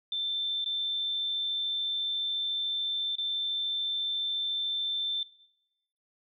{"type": "tone with dropouts", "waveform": "sine", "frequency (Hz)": 3553, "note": "A7", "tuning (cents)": 16, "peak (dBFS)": -29, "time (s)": [0.12, 5.23], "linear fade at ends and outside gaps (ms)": 2, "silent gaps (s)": [[0.644, 0.66], [3.155, 3.183]], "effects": ["noise-tail reverb RT60 0.9 s tail -18 dB re dry"]}